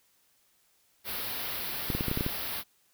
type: band-stop noise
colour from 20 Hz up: white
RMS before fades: -35 dBFS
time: 1.04-2.64 s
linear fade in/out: 50 ms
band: 5000 to 11000 Hz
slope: 48 dB/octave
type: clicks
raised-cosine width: 3 ms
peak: -17 dBFS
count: 8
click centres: 1.902 / 1.95 / 2.009 / 2.083 / 2.114 / 2.174 / 2.209 / 2.264 s
effects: white hiss -68 dBFS RMS until 2.93 s